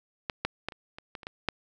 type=clicks; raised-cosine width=0.3 ms; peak=-14 / -11 / -15 / -28 / -26 / -22 / -29 / -20 / -10 dBFS; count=9; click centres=0.298 / 0.45 / 0.686 / 0.722 / 0.985 / 1.152 / 1.232 / 1.269 / 1.487 s; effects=none